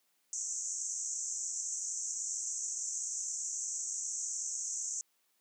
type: band-pass noise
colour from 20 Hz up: pink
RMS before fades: -38 dBFS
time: 0.33-5.01 s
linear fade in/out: 0 ms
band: 6000 to 7800 Hz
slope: 96 dB/octave
effects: white hiss -75 dBFS RMS until 5.4 s + high-pass 200 Hz 12 dB/octave